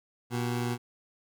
20% pulse tone pair together, 120.23 / 381.7 Hz, B2 / G4, -46 / -46 cents, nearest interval octave + minor sixth, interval 2000 cents, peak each -24 / -35 dBFS, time 0.3-0.78 s, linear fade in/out 50 ms, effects none

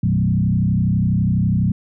sine tone with frequency modulation, 149.1 Hz, D3, 27 cents sharp, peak -14 dBFS, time 0.03-1.72 s, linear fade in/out 5 ms, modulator 32.1 Hz, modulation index 1.9, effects none

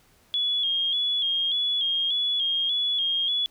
sine tone with vibrato, 3319 Hz, G#7, 2 cents flat, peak -22 dBFS, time 0.34-3.46 s, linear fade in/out 0 ms, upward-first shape square, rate 1.7 Hz, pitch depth 44 cents each way, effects pink hiss -60 dBFS RMS until 3.5 s

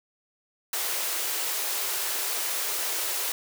white high-pass noise, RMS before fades -29 dBFS, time 0.73-3.32 s, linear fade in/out 2 ms, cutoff 330 Hz, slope 96 dB/octave, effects none

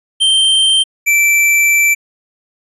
square tone pair in turn, 3136 / 2333 Hz, G7 / D7, 0 / -12 cents, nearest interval perfect fourth, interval 512 cents, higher first, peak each -9 dBFS, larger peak neither, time 0.2-0.84 / 1.06-1.95 s, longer second, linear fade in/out 20 ms, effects resampled to 32000 Hz

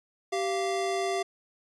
square tone pair together, 388.9 / 692 Hz, G4 / F5, -14 / -16 cents, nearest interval minor seventh, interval 998 cents, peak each -30 / -31 dBFS, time 0.32-1.23 s, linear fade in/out 10 ms, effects resampled to 22050 Hz

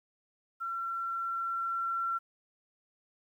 sine tone with level ramp, 1358 Hz, F6, 49 cents flat, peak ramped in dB -33 to -29 dBFS, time 0.6-2.19 s, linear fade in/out 20 ms, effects 11-bit

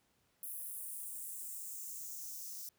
violet noise with high-pass filter sweep, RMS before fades -45 dBFS, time 0.43-2.69 s, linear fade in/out 2 ms, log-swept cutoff 11000 to 5400 Hz, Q 3, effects pink hiss -75 dBFS RMS until 2.78 s + high-pass 60 Hz 12 dB/octave

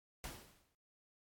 pink noise with exponential decay, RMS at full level -44 dBFS, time 0.24-0.75 s, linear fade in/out 1 ms, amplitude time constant 110 ms, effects AAC 64 kbps

